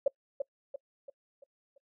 sine tone with echo, 554.4 Hz, C#5, in tune, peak -21 dBFS, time 0.06-0.08 s, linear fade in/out 5 ms, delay 340 ms, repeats 5, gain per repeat -7 dB, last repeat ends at 1.78 s, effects noise-tail reverb RT60 0.1 s tail -25 dB re dry

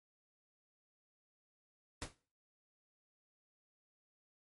pink noise with exponential decay, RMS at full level -38 dBFS, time 2.02-2.15 s, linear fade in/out 0 ms, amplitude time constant 28 ms, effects noise-tail reverb RT60 0.4 s tail -19 dB re dry + MP3 48 kbps

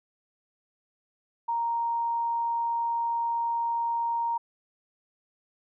sine tone, 932.3 Hz, A#5, in tune, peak -25 dBFS, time 1.48-4.38 s, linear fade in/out 10 ms, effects none

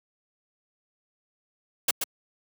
white noise with echo, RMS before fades -22 dBFS, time 1.88-1.91 s, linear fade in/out 5 ms, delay 130 ms, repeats 1, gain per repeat -6 dB, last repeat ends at 2.04 s, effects high-pass 150 Hz 12 dB/octave

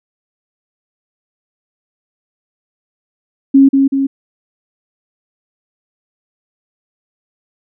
sine tone with echo, 272.7 Hz, C#4, 28 cents flat, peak -3 dBFS, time 3.54-3.69 s, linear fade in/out 10 ms, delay 190 ms, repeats 2, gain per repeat -4 dB, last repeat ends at 4.07 s, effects none

